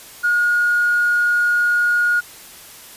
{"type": "tone with tanh clipping", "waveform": "triangle", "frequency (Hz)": 1437, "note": "F6", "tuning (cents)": 49, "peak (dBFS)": -13, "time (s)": [0.23, 2.21], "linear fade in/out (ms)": 20, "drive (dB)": 1, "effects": ["white hiss -40 dBFS RMS until 2.96 s", "resampled to 32000 Hz"]}